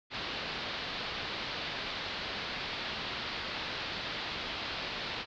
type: low-pass noise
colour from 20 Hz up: white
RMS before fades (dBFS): -38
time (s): 0.1-5.26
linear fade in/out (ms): 50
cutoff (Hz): 4500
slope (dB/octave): 48
effects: none